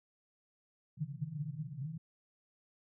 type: band-pass noise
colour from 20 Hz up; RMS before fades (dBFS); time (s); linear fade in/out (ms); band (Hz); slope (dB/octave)
pink; -41; 0.97-1.98; 10; 130 to 160; 96
effects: none